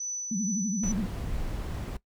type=tone with tremolo; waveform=sine; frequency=5980 Hz; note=F#8; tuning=17 cents sharp; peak=-30 dBFS; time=0-0.92 s; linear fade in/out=5 ms; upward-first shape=sine; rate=2.4 Hz; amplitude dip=30%
type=tone with vibrato; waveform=sine; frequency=203.7 Hz; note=G#3; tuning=33 cents flat; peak=-27 dBFS; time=0.31-1.06 s; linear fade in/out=5 ms; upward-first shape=sine; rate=12 Hz; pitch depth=210 cents each way
type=noise; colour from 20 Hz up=brown; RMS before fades=-33 dBFS; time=0.83-1.97 s; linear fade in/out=5 ms
effects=noise-tail reverb RT60 0.1 s tail -19 dB re dry